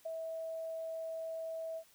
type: tone with ADSR envelope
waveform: sine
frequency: 650 Hz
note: E5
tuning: 24 cents flat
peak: -35 dBFS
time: 0.05-1.84 s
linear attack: 11 ms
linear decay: 10 ms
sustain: -3 dB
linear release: 72 ms
effects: white hiss -65 dBFS RMS until 1.94 s